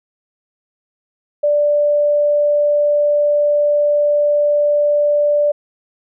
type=tone; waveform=sine; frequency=587.3 Hz; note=D5; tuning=in tune; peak=-11 dBFS; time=1.43-5.52 s; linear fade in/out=10 ms; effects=none